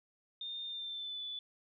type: tone with pitch glide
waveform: sine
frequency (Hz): 3631 to 3475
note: A#7 to A7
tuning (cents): -46 to -22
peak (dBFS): -39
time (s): 0.41-1.39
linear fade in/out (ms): 2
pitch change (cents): -76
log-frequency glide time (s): 0.65-1.23
effects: none